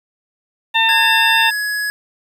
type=harmonic tone; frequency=901 Hz; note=A5; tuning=41 cents sharp; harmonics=1 / 2 / 3 / 4; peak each=-17 / -17 / -17 / -17 dBFS; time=0.74-1.51 s; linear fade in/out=20 ms
type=tone with pitch glide; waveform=square; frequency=1661.2 to 1680.5 Hz; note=G#6 to G#6; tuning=0 to +20 cents; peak=-19 dBFS; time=0.89-1.9 s; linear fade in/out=0 ms; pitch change=+20 cents; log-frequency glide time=1.37-1.53 s
effects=7-bit